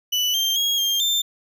35% pulse tone with pitch steps, 2974 / 3163 / 3288 / 3202 / 3579 Hz, F#7 / G7 / G#7 / G7 / A7, +8 / +15 / -18 / +36 / +29 cents, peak -17 dBFS, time 0.12-1.22 s, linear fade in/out 10 ms, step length 220 ms, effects none

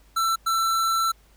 square tone bursts at uneven times, 1338 Hz, E6, 25 cents sharp, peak -21 dBFS, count 2, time 0.16-0.36 / 0.46-1.12 s, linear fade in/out 10 ms, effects added 51 Hz sine -54 dBFS peak until 1.36 s + pink hiss -60 dBFS RMS until 1.36 s

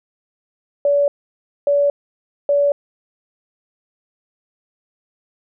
sine tone bursts, 572 Hz, D5, 46 cents flat, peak -12 dBFS, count 3, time 0.85-2.72 s, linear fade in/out 2 ms, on 230 ms, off 590 ms, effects none

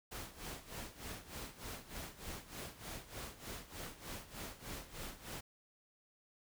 pink noise with tremolo, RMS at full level -45 dBFS, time 0.11-5.41 s, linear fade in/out 10 ms, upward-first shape sine, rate 3.3 Hz, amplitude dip 80%, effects none

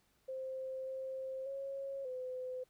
sine tone with pitch steps, 524 / 527 / 547 / 509 Hz, C5 / C5 / C#5 / C5, +2 / +12 / -23 / -48 cents, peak -39 dBFS, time 0.28-2.64 s, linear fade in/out 10 ms, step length 590 ms, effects pink hiss -74 dBFS RMS until 2.69 s

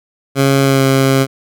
15% pulse tone with pitch glide, 137.1 to 134.67 Hz, C#3 to C#3, -19 to -50 cents, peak -3 dBFS, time 0.35-1.27 s, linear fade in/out 50 ms, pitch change -31 cents, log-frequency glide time 0.63-0.83 s, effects none

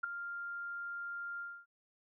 sine tone with ADSR envelope, 1396.9 Hz, F6, in tune, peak -28 dBFS, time 0.03-1.66 s, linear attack 12 ms, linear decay 4 ms, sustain -11 dB, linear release 260 ms, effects none

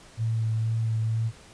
sine tone with vibrato, 112 Hz, A2, 31 cents sharp, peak -23 dBFS, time 0.17-1.32 s, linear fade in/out 50 ms, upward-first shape sine, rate 2.1 Hz, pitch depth 16 cents each way, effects pink hiss -51 dBFS RMS until 1.53 s + resampled to 22050 Hz

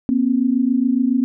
sine tone pair together, 240.6 / 267.8 Hz, B3 / C4, -45 / +40 cents, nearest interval major second, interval 185 cents, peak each -17 dBFS, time 0.09-1.24 s, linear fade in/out 0 ms, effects none

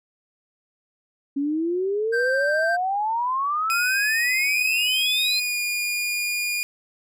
sine exponential sweep, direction up, 274.2 to 4200 Hz, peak -21 dBFS, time 1.36-5.4 s, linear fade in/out 10 ms
triangle tone with vibrato, 1568 Hz, G6, in tune, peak -20 dBFS, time 2.12-2.77 s, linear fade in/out 20 ms, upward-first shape sine, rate 14 Hz, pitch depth 15 cents each way
sawtooth tone with pitch glide, 2507 to 2431 Hz, D#7 to D#7, +12 to -41 cents, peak -20 dBFS, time 3.7-6.63 s, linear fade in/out 0 ms, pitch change -53 cents, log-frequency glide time 5.15-5.61 s
effects none

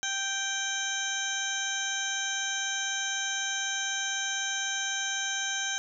harmonic tone with a mistuned harmonic, 784 Hz, G5, in tune, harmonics 1 / 2 / 3 / 4 / 5 / 7 / 8 / 9, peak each -41 / -33 / -41 / -36 / -39 / -44 / -34 / -44 dBFS, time 0.03-5.78 s, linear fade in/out 0 ms, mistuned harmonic 5, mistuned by -30 cents, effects none

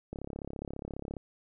click train, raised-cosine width 2 ms, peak -25 dBFS, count 37, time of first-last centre 0.13-1.167 s, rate 34.7 Hz, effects none

